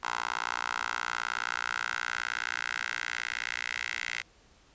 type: tone with high-pass filter sweep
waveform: 10% pulse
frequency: 59 Hz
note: A#1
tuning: 22 cents sharp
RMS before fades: -34 dBFS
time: 0.03-4.22 s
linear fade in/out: 5 ms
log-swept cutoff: 1100 to 2000 Hz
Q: 3
effects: pink hiss -61 dBFS RMS until 4.74 s + resampled to 16000 Hz